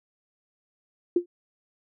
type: tone with exponential decay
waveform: sine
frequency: 350.1 Hz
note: F4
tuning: 4 cents sharp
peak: -14 dBFS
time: 1.16-1.26 s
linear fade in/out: 5 ms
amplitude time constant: 20 ms
effects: none